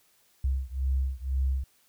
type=beating tone pair; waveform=sine; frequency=65.41 / 67.41 Hz; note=C2 / C#2; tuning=0 / -48 cents; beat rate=2 Hz; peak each=-28 / -29 dBFS; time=0.44-1.64 s; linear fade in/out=5 ms; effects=white hiss -65 dBFS RMS until 1.88 s